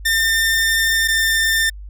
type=tone pair in turn; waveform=sawtooth; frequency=1803 / 1796.1 Hz; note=A6 / A6; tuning=+42 / +35 cents; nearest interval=unison; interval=7 cents; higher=first; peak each=-11 dBFS; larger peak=neither; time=0.05-1.08 / 1.08-1.7 s; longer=first; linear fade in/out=10 ms; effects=added 50 Hz sine -31 dBFS peak until 1.89 s